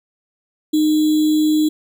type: tone with sample-and-hold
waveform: sine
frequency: 307.2 Hz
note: D#4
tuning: 22 cents flat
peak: -12 dBFS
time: 0.73-1.69 s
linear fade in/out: 10 ms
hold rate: 3675 Hz
effects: none